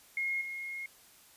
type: tone with level steps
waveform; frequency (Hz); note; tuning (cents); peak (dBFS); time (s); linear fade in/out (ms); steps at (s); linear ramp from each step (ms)
sine; 2151; C7; +47; -30 / -37; 0.17-0.86; 2; 0.41; 5
effects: white hiss -59 dBFS RMS until 1.36 s + resampled to 32000 Hz